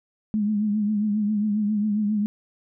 sine tone with vibrato, 209.9 Hz, G#3, 19 cents sharp, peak -20 dBFS, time 0.34-2.26 s, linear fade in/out 0 ms, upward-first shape triangle, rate 7.4 Hz, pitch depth 68 cents each way, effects none

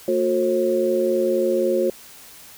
sine tone cluster, 225.6 / 362.4 / 446.2 / 537 Hz, A3 / F#4 / A4 / C5, +44 / -36 / +24 / +45 cents, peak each -27 / -20 / -29 / -21 dBFS, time 0.08-1.9 s, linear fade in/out 2 ms, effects white hiss -44 dBFS RMS until 2.57 s

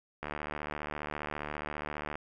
click train, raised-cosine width 0.5 ms, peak -21 dBFS, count 145, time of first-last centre 0.23-2.155 s, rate 74.8 Hz, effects none

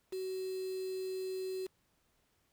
sine tone with quantisation, 375.5 Hz, F#4, 26 cents sharp, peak -36 dBFS, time 0.12-1.67 s, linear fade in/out 10 ms, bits 8, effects pink hiss -75 dBFS RMS until 2.52 s

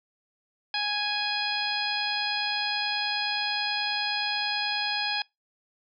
harmonic tone, 830.6 Hz, G#5, in tune, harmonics 1 / 2 / 3 / 4 / 5 / 6, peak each -33 / -33 / -33 / -33 / -33 / -33 dBFS, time 0.74-5.22 s, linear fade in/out 2 ms, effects noise-tail reverb RT60 0.2 s tail -25 dB re dry

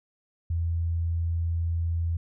sine tone, 83.8 Hz, E2, 29 cents sharp, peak -24 dBFS, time 0.5-2.17 s, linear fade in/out 5 ms, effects none

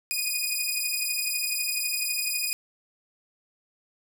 10% pulse beating tone pair, 2469 / 2481 Hz, D#7 / D#7, -14 / -6 cents, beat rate 12 Hz, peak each -20 / -20 dBFS, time 0.11-2.53 s, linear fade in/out 0 ms, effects none

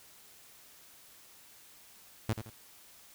sawtooth tone with echo, 110 Hz, A2, in tune, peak -24 dBFS, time 2.29-2.33 s, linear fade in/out 0 ms, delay 84 ms, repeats 2, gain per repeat -9 dB, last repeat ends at 2.498 s, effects white hiss -57 dBFS RMS until 3.14 s

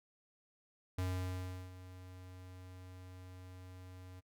square tone with ADSR envelope, 91.9 Hz, F#2, 11 cents flat, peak -35 dBFS, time 0.98-4.21 s, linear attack 6 ms, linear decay 720 ms, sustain -16 dB, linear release 22 ms, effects noise-tail reverb RT60 0.1 s tail -22 dB re dry

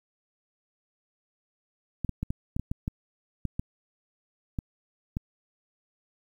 clicks, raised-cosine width 5 ms, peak -17 dBFS, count 12, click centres 2.047 / 2.093 / 2.23 / 2.305 / 2.565 / 2.596 / 2.715 / 2.879 / 3.453 / 3.595 / 4.588 / 5.169 s, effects 9-bit

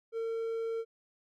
triangle tone, 454.4 Hz, A#4, 44 cents flat, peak -30 dBFS, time 0.12-0.85 s, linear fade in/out 50 ms, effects none

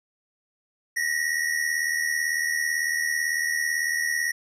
square tone pair together, 1857 / 1935 Hz, A#6 / B6, -7 / -36 cents, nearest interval minor second, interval 71 cents, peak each -27 dBFS, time 0.96-4.32 s, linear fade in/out 10 ms, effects resampled to 32000 Hz

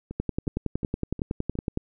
two click trains, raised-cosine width 3 ms, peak -13 / -22 dBFS, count 18 / 5, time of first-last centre 0.2-1.774 / 0.11-1.554 s, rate 10.8 / 2.77 Hz, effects none

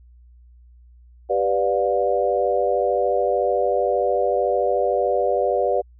sine chord, G dominant seventh, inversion none, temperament equal with one note detuned, 392 / 493.9 / 587.3 / 710.3 Hz, G4 / B4 / D5 / F5, 0 / 0 / 0 / +29 cents, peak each -24 / -22 / -22 / -24 dBFS, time 1.29-5.82 s, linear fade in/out 20 ms, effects added 60 Hz sine -46 dBFS peak until 5.99 s

